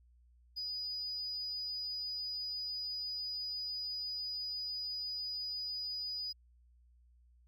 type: tone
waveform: triangle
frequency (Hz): 4947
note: D#8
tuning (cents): -11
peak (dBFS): -34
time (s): 0.56-6.33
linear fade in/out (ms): 20
effects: tanh soft clip ceiling -35 dBFS + added 60 Hz sine -62 dBFS peak until 7.47 s